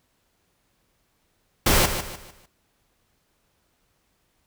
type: noise with echo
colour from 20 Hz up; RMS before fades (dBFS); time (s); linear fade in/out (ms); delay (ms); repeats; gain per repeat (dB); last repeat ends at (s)
pink; -18; 1.66-1.86; 5; 150; 4; -9; 2.46
effects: pink hiss -69 dBFS RMS until 4.46 s